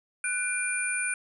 sine tone cluster, 1488 / 2388 / 9250 Hz, F#6 / D7 / D9, +9 / +28 / -27 cents, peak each -31 dBFS, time 0.24-1.14 s, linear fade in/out 2 ms, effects none

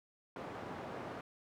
white band-pass noise, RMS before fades -45 dBFS, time 0.36-1.21 s, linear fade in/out 2 ms, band 110 to 880 Hz, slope 12 dB/octave, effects none

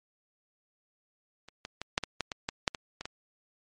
clicks, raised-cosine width 0.2 ms, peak -30 / -21 / -18 / -7 / -15 / -12 / -17 / -13 / -7 / -19 / -20 / -19 dBFS, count 12, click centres 1.486 / 1.651 / 1.816 / 1.979 / 2.037 / 2.207 / 2.318 / 2.489 / 2.678 / 2.748 / 3.01 / 3.055 s, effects MP3 48 kbps

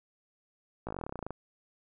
slowing click train, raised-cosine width 1 ms, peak -23 dBFS, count 17, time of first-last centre 0.87-1.306 s, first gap 17 ms, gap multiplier 1.06, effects none

